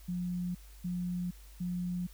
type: tone bursts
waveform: sine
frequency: 178.2 Hz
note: F3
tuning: 35 cents sharp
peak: -32 dBFS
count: 3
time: 0.08-2.07 s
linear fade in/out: 10 ms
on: 470 ms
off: 290 ms
effects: added 50 Hz sine -50 dBFS peak until 2.13 s + white hiss -60 dBFS RMS until 2.13 s